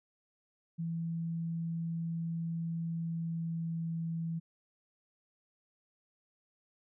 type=tone with pitch glide; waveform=sine; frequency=166 to 164.95 Hz; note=E3 to E3; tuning=+12 to +1 cents; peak=-33 dBFS; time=0.78-4.4 s; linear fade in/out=20 ms; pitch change=-11 cents; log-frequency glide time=2.83-3.93 s; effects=none